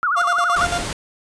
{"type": "tone with vibrato", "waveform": "sine", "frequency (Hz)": 1276, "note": "D#6", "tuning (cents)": 43, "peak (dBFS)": -16, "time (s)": [0.03, 0.65], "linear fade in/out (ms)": 0, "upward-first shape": "sine", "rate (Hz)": 12, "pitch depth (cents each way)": 240}
{"type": "tone with tremolo", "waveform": "30% pulse", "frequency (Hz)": 698.5, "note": "F5", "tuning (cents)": 0, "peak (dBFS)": -17, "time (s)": [0.16, 0.84], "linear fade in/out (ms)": 20, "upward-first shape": "square", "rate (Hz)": 8.9, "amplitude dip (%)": 65}
{"type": "noise", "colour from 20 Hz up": "pink", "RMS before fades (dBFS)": -26, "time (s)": [0.56, 0.93], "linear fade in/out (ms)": 2}
{"effects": ["resampled to 22050 Hz"]}